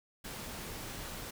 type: noise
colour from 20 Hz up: pink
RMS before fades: -43 dBFS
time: 0.24-1.31 s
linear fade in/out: 10 ms
effects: none